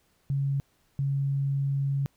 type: tone pair in turn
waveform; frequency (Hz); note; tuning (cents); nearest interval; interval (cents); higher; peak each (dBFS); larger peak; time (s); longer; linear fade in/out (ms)
sine; 138.59 / 138.59; C#3 / C#3; 0 / 0; unison; 0; neither; -24 / -24; neither; 0.3-0.6 / 0.99-2.06; second; 0
effects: pink hiss -68 dBFS RMS until 2.16 s